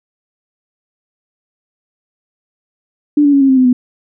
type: tone with pitch steps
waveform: sine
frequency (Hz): 294.2 / 286.2 / 278.3 / 270.7 / 263.3 / 256.1 / 249.1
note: D4 / D4 / C#4 / C#4 / C4 / C4 / B3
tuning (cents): +3 / -45 / +7 / -41 / +11 / -37 / +15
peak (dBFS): -6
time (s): 3.17-3.73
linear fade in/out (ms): 5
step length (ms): 80
effects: none